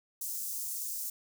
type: high-pass noise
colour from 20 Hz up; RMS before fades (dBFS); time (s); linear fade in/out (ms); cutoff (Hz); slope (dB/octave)
white; -37; 0.21-1.1; 5; 6100; 24
effects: none